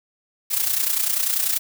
blue noise with amplitude modulation, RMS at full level -19 dBFS, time 0.5-1.59 s, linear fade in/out 20 ms, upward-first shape sine, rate 30.2 Hz, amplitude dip 65%, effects none

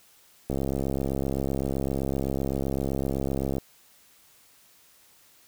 click train, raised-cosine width 2 ms, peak -15 dBFS, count 210, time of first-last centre 0.5-3.583 s, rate 67.8 Hz, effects white hiss -58 dBFS RMS until 5.47 s

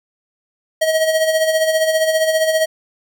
square tone with tremolo, 636 Hz, D#5, 38 cents sharp, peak -12 dBFS, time 0.81-2.66 s, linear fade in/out 10 ms, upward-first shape sine, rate 15 Hz, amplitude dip 55%, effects none

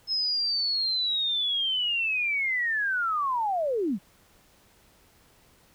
sine linear sweep, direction down, 5200 to 164.81 Hz, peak -24 dBFS, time 0.07-3.99 s, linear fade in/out 50 ms, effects pink hiss -60 dBFS RMS until 5.74 s

